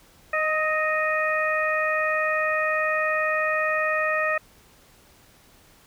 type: harmonic tone with a mistuned harmonic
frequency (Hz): 620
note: D#5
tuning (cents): -6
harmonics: 1 / 2 / 3 / 4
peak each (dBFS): -26 / -27 / -25 / -30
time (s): 0.33-4.38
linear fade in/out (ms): 5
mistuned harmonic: 2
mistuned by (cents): +26
effects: pink hiss -55 dBFS RMS until 5.86 s